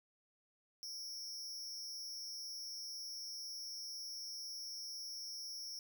45% pulse tone with amplitude modulation, 5470 Hz, F8, 37 cents flat, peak -40 dBFS, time 0.83-5.79 s, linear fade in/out 0 ms, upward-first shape sine, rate 282 Hz, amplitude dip 100%, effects none

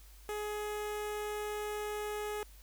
sawtooth tone with notch filter, 419.8 Hz, G#4, 19 cents sharp, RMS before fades -38 dBFS, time 0.29-2.43 s, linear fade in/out 0 ms, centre 4500 Hz, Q 1.9, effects added 50 Hz sine -53 dBFS peak until 2.62 s + white hiss -61 dBFS RMS until 2.62 s

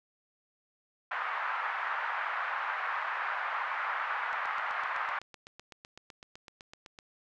white band-pass noise, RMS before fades -34 dBFS, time 1.11-5.19 s, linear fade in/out 5 ms, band 850 to 1700 Hz, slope 24 dB/octave
click train, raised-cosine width 0.2 ms, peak -30 dBFS, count 22, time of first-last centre 4.33-6.988 s, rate 7.9 Hz
effects none

